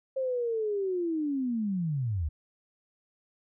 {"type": "linear sweep", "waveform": "sine", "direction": "down", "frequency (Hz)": [536, 69.3], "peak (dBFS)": -27, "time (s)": [0.16, 2.29], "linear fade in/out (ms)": 10, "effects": []}